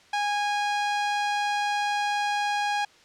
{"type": "tone", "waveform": "sawtooth", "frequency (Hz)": 823, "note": "G#5", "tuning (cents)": -16, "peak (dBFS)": -20, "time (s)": [0.13, 2.85], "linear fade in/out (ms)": 5, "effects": ["white hiss -55 dBFS RMS until 3.04 s", "low-pass 5000 Hz 12 dB/octave"]}